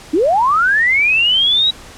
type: linear sweep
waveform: sine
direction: up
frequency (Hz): 277.2 to 3893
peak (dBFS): -10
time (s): 0.13-1.71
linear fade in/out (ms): 10
effects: pink hiss -37 dBFS RMS until 1.97 s + low-pass 9000 Hz 12 dB/octave